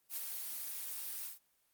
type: noise with ADSR envelope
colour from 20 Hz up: blue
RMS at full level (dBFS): -38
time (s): 0.09-1.39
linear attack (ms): 78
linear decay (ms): 13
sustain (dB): -4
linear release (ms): 150
effects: white hiss -75 dBFS RMS until 1.73 s + Opus 32 kbps